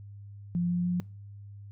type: tone with pitch steps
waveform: sine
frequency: 174.5 / 176.02 / 177.55 Hz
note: F3 / F3 / F3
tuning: -1 / +14 / +29 cents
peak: -25 dBFS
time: 0.55-1 s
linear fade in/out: 0 ms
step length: 150 ms
effects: noise-tail reverb RT60 0.4 s tail -24 dB re dry + added 101 Hz sine -43 dBFS peak until 1.71 s